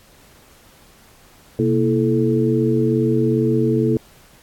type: tone cluster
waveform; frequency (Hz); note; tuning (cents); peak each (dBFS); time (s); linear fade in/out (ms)
sine; 127.8 / 234.5 / 331.7 / 433.9; C3 / A#3 / E4 / A4; -40 / +11 / +11 / -24; -20; 1.59-3.97; 2
effects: pink hiss -50 dBFS RMS until 4.42 s + AAC 64 kbps